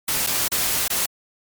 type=noise with dropouts; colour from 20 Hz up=white; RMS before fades=-22 dBFS; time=0.08-1.06 s; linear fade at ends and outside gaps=5 ms; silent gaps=0.265-0.27 / 0.482-0.516 / 0.88-0.901 s; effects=MP3 96 kbps